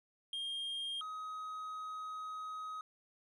triangle tone pair in turn, 3218 / 1262.8 Hz, G7 / D#6, +45 / +25 cents, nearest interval octave + major third, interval 1620 cents, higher first, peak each -36 / -39 dBFS, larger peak first, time 0.33-1.01 / 1.01-2.81 s, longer second, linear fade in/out 2 ms, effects resampled to 24000 Hz

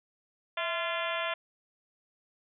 harmonic tone with a mistuned harmonic, 344.3 Hz, F4, 25 cents flat, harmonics 2 / 3 / 4 / 5 / 6 / 7 / 8 / 9 / 10, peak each -35 / -37 / -38 / -39 / -40 / -40 / -41 / -42 / -42 dBFS, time 0.57-1.34 s, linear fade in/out 5 ms, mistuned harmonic 2, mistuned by -78 cents, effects none

